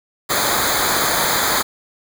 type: noise with comb filter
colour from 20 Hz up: pink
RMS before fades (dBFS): -18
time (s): 0.29-1.63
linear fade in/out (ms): 20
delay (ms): 0.36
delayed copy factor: -0.9
effects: none